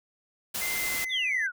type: noise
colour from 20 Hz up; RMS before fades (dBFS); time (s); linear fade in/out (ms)
white; -32; 0.54-1.05; 10
type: tone with pitch glide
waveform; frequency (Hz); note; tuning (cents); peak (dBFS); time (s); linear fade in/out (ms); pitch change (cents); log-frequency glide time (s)
triangle; 2080 to 2020; C7 to B6; -11 to +39; -29; 0.61-1.47; 10; -50; 0.76-1.27
type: exponential sweep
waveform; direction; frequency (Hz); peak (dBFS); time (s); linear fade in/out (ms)
sine; down; 3729 to 1396.9; -26; 1.09-1.52; 50
effects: none